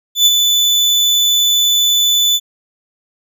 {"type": "tone with ADSR envelope", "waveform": "35% pulse", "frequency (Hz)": 3492, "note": "A7", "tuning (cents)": -14, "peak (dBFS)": -3, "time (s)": [0.15, 2.4], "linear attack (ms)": 110, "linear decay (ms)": 33, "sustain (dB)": -5, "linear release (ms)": 47, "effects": []}